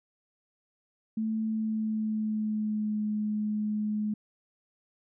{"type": "tone with pitch glide", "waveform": "sine", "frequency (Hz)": [220, 211.8], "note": ["A3", "G#3"], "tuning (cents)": [0, 34], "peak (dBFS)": -27, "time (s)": [1.17, 4.14], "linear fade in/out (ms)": 5, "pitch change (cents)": -66, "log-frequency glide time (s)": [1.44, 3.02], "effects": []}